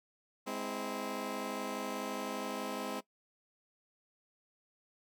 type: chord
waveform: 15% pulse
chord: Ab augmented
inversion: none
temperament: just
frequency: 207.7 / 259.6 / 324.5 Hz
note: Ab3 / C4 / E4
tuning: 0 / -13 / -27 cents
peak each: -35 / -34 / -38 dBFS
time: 0.46-3.01 s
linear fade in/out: 20 ms
effects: noise-tail reverb RT60 0.1 s tail -19 dB re dry